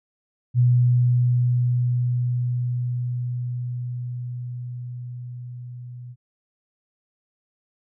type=tone with level ramp; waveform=sine; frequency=122.9 Hz; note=B2; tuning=8 cents flat; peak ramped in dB=-13 to -35 dBFS; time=0.54-6.16 s; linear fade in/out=50 ms; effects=none